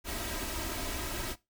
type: noise with comb filter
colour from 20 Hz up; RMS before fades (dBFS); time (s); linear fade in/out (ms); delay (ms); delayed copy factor
pink; -36; 0.04-1.36; 50; 3.1; +0.6
effects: noise-tail reverb RT60 0.2 s tail -18 dB re dry